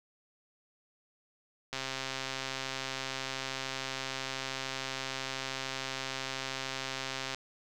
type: click train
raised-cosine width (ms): 0.2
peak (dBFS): -18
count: 748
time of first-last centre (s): 1.73-7.347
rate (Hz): 133
effects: none